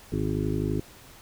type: harmonic tone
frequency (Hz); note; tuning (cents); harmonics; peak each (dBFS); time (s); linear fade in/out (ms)
51.91; G#1; 0; 1 / 2 / 3 / 5 / 6 / 7 / 8; -34 / -31 / -31 / -32 / -33 / -33 / -35; 0.12-0.8; 5
effects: pink hiss -50 dBFS RMS until 1.21 s